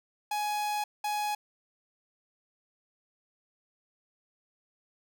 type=tone bursts at uneven times; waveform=45% pulse; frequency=837 Hz; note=G#5; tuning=13 cents sharp; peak=-29 dBFS; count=2; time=0.31-0.84 / 1.04-1.35 s; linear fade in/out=5 ms; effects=none